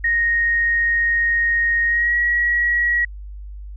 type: tone with pitch glide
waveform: sine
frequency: 1864.7 to 1913.8 Hz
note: A#6 to A#6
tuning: 0 to +45 cents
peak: -15 dBFS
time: 0.04-3.05 s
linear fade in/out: 5 ms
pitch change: +45 cents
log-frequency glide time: 1.86-2.16 s
effects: added 50 Hz sine -31 dBFS peak until 3.76 s